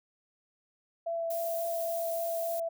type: tone with vibrato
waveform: sine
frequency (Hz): 668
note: E5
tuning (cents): +23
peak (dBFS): -30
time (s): 1.06-2.69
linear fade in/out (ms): 10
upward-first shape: triangle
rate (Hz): 3.6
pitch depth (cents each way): 11
type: noise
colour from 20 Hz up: violet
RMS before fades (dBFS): -41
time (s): 1.3-2.6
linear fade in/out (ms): 5
effects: none